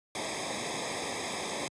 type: noise with comb filter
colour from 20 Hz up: pink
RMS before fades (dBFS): -35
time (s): 0.15-1.68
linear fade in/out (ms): 2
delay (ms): 0.69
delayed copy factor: -1
effects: high-pass 100 Hz 12 dB/octave + resampled to 22050 Hz